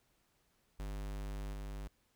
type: tone with level steps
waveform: square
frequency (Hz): 50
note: G1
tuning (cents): +35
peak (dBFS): -40 / -42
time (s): 0.79-1.88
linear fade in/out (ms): 10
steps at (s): 1.53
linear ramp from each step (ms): 2
effects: pink hiss -75 dBFS RMS until 2.15 s